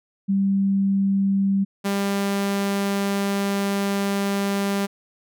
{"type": "tone pair in turn", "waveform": ["sine", "sawtooth"], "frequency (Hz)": [196, 198.97], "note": ["G3", "G3"], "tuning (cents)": [0, 26], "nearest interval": "unison", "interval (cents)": 26, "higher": "second", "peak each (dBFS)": -17, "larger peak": "neither", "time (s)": [[0.28, 1.65], [1.84, 4.87]], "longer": "second", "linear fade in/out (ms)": 20, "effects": []}